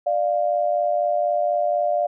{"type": "tone pair together", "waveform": "sine", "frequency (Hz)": [594.4, 698.5], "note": ["D5", "F5"], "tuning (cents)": [21, 0], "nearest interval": "minor third", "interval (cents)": 279, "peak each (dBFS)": -21, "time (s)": [0.06, 2.07], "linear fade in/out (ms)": 10, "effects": []}